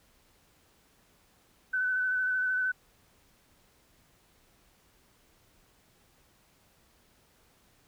sine tone with vibrato, 1509 Hz, F#6, 34 cents sharp, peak -26 dBFS, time 1.73-2.72 s, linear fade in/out 10 ms, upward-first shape square, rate 13 Hz, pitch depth 16 cents each way, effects pink hiss -65 dBFS RMS until 7.87 s

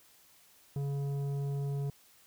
sine tone with tanh clipping, 140.4 Hz, C#3, 22 cents sharp, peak -33 dBFS, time 0.76-1.9 s, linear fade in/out 2 ms, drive 10 dB, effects white hiss -62 dBFS RMS until 2.26 s

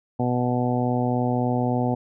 harmonic tone, 123.47 Hz, B2, in tune, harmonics 1 / 2 / 3 / 4 / 5 / 6 / 7, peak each -25 / -24 / -32 / -30 / -32 / -29 / -33 dBFS, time 0.19-1.95 s, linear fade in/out 10 ms, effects none

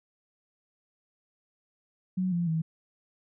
sine tone with pitch steps, 185 / 172.61 / 161.05 Hz, F#3 / F3 / E3, 0 / -20 / -40 cents, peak -25 dBFS, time 2.17-2.62 s, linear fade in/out 10 ms, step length 150 ms, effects none

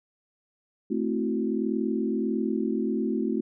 sine chord, F# half-diminished seventh, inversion first, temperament equal, 220 / 261.6 / 329.6 / 370 Hz, A3 / C4 / E4 / F#4, 0 / 0 / 0 / 0 cents, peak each -28 / -30 / -31 / -31 dBFS, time 0.9-3.41 s, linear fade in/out 10 ms, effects none

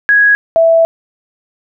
sine tone pair in turn, 1661.2 / 659.2 Hz, G#6 / E5, 0 / 0 cents, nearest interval octave + major third, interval 1600 cents, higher first, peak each -5 dBFS, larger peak neither, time 0.09-0.35 / 0.56-0.85 s, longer second, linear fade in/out 0 ms, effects none

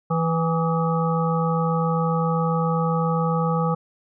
harmonic tone with a mistuned harmonic, 164.81 Hz, E3, in tune, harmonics 1 / 3 / 5 / 7 / 8, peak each -21 / -26 / -28 / -29 / -30 dBFS, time 0.1-3.75 s, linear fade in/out 10 ms, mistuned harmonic 8, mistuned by -77 cents, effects none

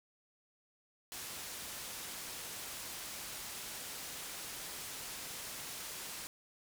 white low-pass noise, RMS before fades -45 dBFS, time 1.12-6.27 s, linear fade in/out 0 ms, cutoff 12000 Hz, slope 12 dB/octave, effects none

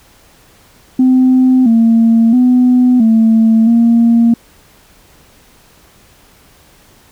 sine tone with pitch steps, 257 / 228.1 / 249.9 / 223.8 / 232.5 Hz, C4 / A#3 / B3 / A3 / A#3, -31 / -37 / +21 / +30 / -4 cents, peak -4 dBFS, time 0.99-4.34 s, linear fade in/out 5 ms, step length 670 ms, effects tanh soft clip ceiling -2 dBFS + pink hiss -46 dBFS RMS until 7.11 s

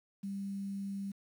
sine tone with quantisation, 197.5 Hz, G3, 13 cents sharp, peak -36 dBFS, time 0.23-1.12 s, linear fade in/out 10 ms, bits 10, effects none

